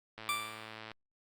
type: click train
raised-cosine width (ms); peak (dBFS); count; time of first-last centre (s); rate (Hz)
0.3; -29; 82; 0.18-0.916; 110
type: tone with exponential decay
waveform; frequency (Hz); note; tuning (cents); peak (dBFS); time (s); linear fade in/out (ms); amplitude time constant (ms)
20% pulse; 1174.7; D6; 0; -24; 0.29-0.8; 0; 110
effects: Opus 48 kbps